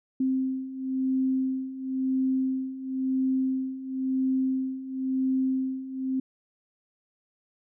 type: beating tone pair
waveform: sine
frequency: 261.6 / 262.57 Hz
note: C4 / C4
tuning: 0 / +6 cents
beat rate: 0.97 Hz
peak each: -30 / -26 dBFS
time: 0.2-6.2 s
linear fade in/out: 5 ms
effects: none